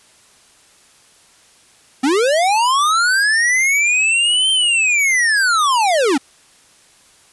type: linear two-way sweep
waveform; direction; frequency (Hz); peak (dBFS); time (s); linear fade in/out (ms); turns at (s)
square; up then down; 247 to 3140 to 247; -13; 2.03-6.18; 10; 4.51
effects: white hiss -50 dBFS RMS until 7.32 s + resampled to 24000 Hz